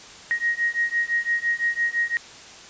sine beating tone pair, 1877 / 1882.9 Hz, A#6 / A#6, +11 / +17 cents, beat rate 5.9 Hz, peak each -24 dBFS, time 0.31-2.17 s, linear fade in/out 0 ms, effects white hiss -43 dBFS RMS until 2.69 s + resampled to 16000 Hz

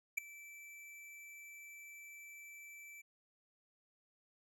square tone with ADSR envelope, 2324 Hz, D7, 19 cents flat, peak -30 dBFS, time 0.17-3.02 s, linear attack 12 ms, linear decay 4 ms, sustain -22 dB, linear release 13 ms, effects none

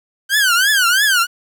sawtooth tone with vibrato, 1538 Hz, G6, 33 cents flat, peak -8 dBFS, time 0.29-1.27 s, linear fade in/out 50 ms, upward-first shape triangle, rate 3 Hz, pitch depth 230 cents each way, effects 8-bit

